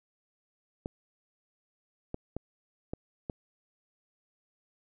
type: clicks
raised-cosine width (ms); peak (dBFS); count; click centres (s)
2; -21; 5; 0.859 / 2.144 / 2.366 / 2.935 / 3.298
effects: none